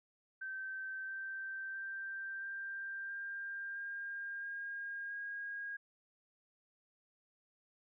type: tone with pitch steps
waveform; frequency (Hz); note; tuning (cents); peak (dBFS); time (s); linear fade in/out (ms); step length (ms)
sine; 1549 / 1560.7 / 1572.4 / 1584.3 / 1596.2 / 1608.3 / 1620.4 / 1632.6; G6 / G6 / G6 / G6 / G6 / G6 / G#6 / G#6; -21 / -8 / +5 / +18 / +31 / +44 / -43 / -30; -40; 0.41-5.77; 10; 670
effects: none